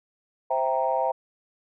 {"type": "chord", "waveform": "sine", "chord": "C dominant seventh", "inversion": "none", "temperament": "equal", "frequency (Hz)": [523.3, 659.3, 784, 932.3], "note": ["C5", "E5", "G5", "Bb5"], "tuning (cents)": [0, 0, 0, 0], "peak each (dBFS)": -27, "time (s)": [0.5, 1.12], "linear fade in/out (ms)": 10, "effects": ["tanh soft clip ceiling -11 dBFS"]}